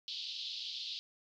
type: band-pass noise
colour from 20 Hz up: white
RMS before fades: -42 dBFS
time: 0.08-0.99 s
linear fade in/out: 0 ms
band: 3100 to 4600 Hz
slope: 48 dB/octave
effects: none